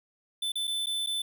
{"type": "tone with dropouts", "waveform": "square", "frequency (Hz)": 3520, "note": "A7", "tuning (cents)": 0, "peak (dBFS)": -29, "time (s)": [0.42, 1.22], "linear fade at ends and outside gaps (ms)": 5, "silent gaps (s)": [[0.52, 0.555], [0.672, 0.676], [0.86, 0.868], [1.063, 1.07]], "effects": []}